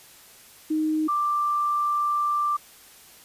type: tone pair in turn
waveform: sine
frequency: 311.1 / 1179.7 Hz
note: D#4 / D6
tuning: 0 / +7 cents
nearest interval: octave + major seventh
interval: 2307 cents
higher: second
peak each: -21 dBFS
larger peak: neither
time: 0.7-1.08 / 1.08-2.57 s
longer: second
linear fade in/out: 10 ms
effects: white hiss -50 dBFS RMS until 3.24 s + resampled to 32000 Hz